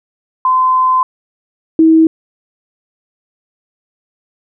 sine tone pair in turn, 1028 / 321.7 Hz, C6 / E4, -31 / -42 cents, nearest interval octave + minor sixth, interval 2011 cents, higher first, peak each -8 / -4 dBFS, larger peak second, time 0.45-1.03 / 1.79-2.07 s, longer first, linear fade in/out 2 ms, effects none

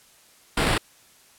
pink noise with sample-and-hold, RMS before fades -22 dBFS, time 0.57-0.78 s, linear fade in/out 5 ms, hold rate 6300 Hz, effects white hiss -55 dBFS RMS until 1.38 s + low-pass 12000 Hz 12 dB/octave

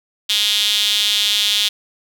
sawtooth tone with high-pass filter, 207.7 Hz, G#3, in tune, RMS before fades -17 dBFS, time 0.29-1.69 s, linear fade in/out 10 ms, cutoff 3400 Hz, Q 5.3, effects none

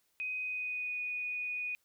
sine tone with pitch glide, 2508 to 2473 Hz, D#7 to D#7, +13 to -11 cents, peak -34 dBFS, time 0.2-1.75 s, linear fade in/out 0 ms, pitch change -24 cents, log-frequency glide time 0.39-0.99 s, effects white hiss -75 dBFS RMS until 1.84 s

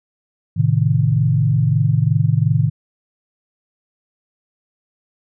sine chord, A diminished, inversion none, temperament equal with one note detuned, 110 / 132.49 / 155.56 Hz, A2 / C3 / Eb3, 0 / +22 / 0 cents, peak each -17 dBFS, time 0.56-2.7 s, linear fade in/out 20 ms, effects none

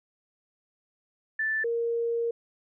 sine tone pair in turn, 1760 / 466.2 Hz, A6 / A#4, 0 / 0 cents, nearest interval octave + major seventh, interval 2300 cents, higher first, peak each -25 dBFS, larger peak neither, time 1.39-1.64 / 1.64-2.31 s, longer second, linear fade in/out 5 ms, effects none

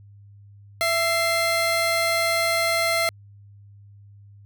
30% pulse tone pair together, 667.1 / 2093 Hz, E5 / C7, +20 / 0 cents, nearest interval octave + minor sixth, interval 1980 cents, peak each -20 dBFS, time 0.81-3.09 s, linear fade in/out 0 ms, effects added 101 Hz sine -45 dBFS peak until 4.45 s

